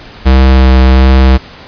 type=tone with vibrato; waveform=square; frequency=65.2 Hz; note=C2; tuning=5 cents flat; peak=-3 dBFS; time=0.25-1.38 s; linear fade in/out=20 ms; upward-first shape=sine; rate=1.4 Hz; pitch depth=12 cents each way; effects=pink hiss -32 dBFS RMS until 1.67 s + resampled to 11025 Hz